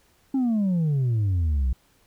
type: exponential sweep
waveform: sine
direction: down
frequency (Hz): 275.2 to 59.9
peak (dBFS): -17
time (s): 0.34-1.73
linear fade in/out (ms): 5
effects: tanh soft clip ceiling -19 dBFS + pink hiss -62 dBFS RMS until 2.06 s